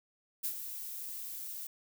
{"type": "noise with ADSR envelope", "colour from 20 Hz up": "violet", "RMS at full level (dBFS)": -33, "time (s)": [0.43, 1.67], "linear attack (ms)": 19, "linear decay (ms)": 81, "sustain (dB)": -9, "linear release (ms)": 3, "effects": []}